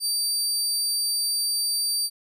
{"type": "tone", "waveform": "25% pulse", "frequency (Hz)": 4649, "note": "D8", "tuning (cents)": -18, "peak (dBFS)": -18, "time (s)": [0, 2.1], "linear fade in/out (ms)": 50, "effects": []}